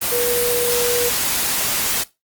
sine tone in noise, 483.1 Hz, B4, 38 cents flat, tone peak -19 dBFS, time 0.11-1.1 s, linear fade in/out 20 ms, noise white, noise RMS -20 dBFS, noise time 0.01-2.04 s, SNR -2 dB, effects noise-tail reverb RT60 0.2 s tail -17 dB re dry + Opus 24 kbps

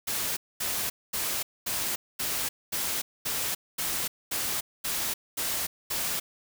white noise bursts, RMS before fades -30 dBFS, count 12, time 0.07-6.2 s, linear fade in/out 10 ms, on 300 ms, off 230 ms, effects none

